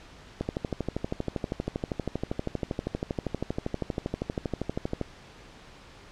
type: click train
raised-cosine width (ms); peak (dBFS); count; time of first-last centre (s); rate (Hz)
2; -15; 59; 0.41-5.013; 12.6
effects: pink hiss -50 dBFS RMS until 6.11 s + low-pass 5000 Hz 12 dB/octave